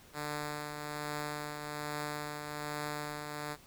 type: tone with tremolo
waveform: 5% pulse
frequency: 148.6 Hz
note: D3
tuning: 21 cents sharp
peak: -24 dBFS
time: 0.13-3.57 s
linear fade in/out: 50 ms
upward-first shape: triangle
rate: 1.2 Hz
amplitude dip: 45%
effects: pink hiss -58 dBFS RMS until 3.66 s